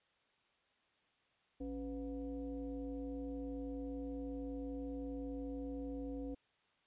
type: tone with frequency modulation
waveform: sine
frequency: 277.2 Hz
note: C#4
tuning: in tune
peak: -40 dBFS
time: 1.6-6.35 s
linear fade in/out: 10 ms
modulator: 222 Hz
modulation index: 0.93
effects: white hiss -75 dBFS RMS until 6.86 s + resampled to 8000 Hz